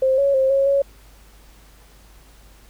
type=tone with pitch steps; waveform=sine; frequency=526 / 557 / 530 / 547 / 556 Hz; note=C5 / C#5 / C5 / C#5 / C#5; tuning=+9 / +8 / +22 / -23 / +5 cents; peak=-14 dBFS; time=0.02-0.82 s; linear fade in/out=5 ms; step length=160 ms; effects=added 50 Hz sine -47 dBFS peak until 2.69 s + pink hiss -52 dBFS RMS until 2.69 s

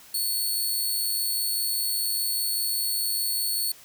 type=tone with amplitude modulation; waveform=10% pulse; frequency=4414 Hz; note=C#8; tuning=8 cents flat; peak=-16 dBFS; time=0.14-3.72 s; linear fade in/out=5 ms; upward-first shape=sine; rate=105 Hz; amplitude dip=35%; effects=white hiss -50 dBFS RMS until 3.84 s

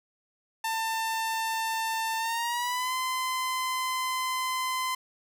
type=tone with pitch glide; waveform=sawtooth; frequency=895 to 1028.1 Hz; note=A5 to C6; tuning=+29 to -31 cents; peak=-24 dBFS; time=0.64-4.95 s; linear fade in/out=5 ms; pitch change=+240 cents; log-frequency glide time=2.18-2.94 s; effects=none

